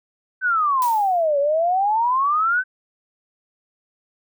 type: exponential two-way sweep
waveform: sine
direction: down then up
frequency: 1547 to 554.4 to 1547 Hz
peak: -16 dBFS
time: 0.41-2.64 s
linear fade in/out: 50 ms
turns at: 1.39 s
type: noise with exponential decay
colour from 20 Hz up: blue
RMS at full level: -29 dBFS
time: 0.82-1.27 s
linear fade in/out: 1 ms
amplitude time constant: 96 ms
effects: none